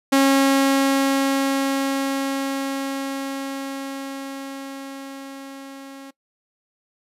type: tone with level ramp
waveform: sawtooth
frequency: 272.7 Hz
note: C#4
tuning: 28 cents flat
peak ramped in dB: -9 to -33 dBFS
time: 0.12-6.11 s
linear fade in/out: 10 ms
effects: noise-tail reverb RT60 0.1 s tail -21 dB re dry + resampled to 32000 Hz